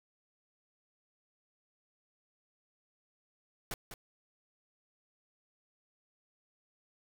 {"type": "noise with echo", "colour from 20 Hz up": "pink", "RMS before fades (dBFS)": -38, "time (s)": [3.71, 3.74], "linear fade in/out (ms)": 2, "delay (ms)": 200, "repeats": 1, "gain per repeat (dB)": -8, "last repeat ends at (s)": 3.94, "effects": []}